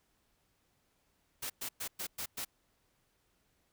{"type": "noise bursts", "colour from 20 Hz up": "white", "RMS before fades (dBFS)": -39, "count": 6, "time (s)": [1.42, 2.45], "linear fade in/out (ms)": 10, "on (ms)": 80, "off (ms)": 110, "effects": ["pink hiss -75 dBFS RMS until 3.72 s"]}